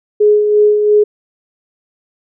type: tone with tremolo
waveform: sine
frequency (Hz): 419.2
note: G#4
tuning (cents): +16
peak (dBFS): -5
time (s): 0.2-1.04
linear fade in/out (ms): 10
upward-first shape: sine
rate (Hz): 2.9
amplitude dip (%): 45
effects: none